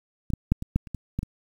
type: clicks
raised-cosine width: 5 ms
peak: -18 / -11 / -7 / -19 / -9 / -29 / -19 / -14 / -19 dBFS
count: 9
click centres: 0.303 / 0.336 / 0.52 / 0.624 / 0.76 / 0.872 / 0.947 / 1.19 / 1.231 s
effects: 8-bit